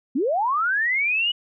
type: linear sweep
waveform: sine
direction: up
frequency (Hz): 227.1 to 2960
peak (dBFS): -19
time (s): 0.15-1.32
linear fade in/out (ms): 10
effects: none